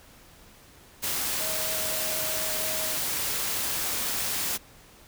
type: tone in noise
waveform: sine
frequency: 631 Hz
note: D#5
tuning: 24 cents sharp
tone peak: -37 dBFS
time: 1.39-2.97 s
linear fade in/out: 20 ms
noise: white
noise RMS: -29 dBFS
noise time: 1.02-4.58 s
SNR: -11 dB
effects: pink hiss -53 dBFS RMS until 5.07 s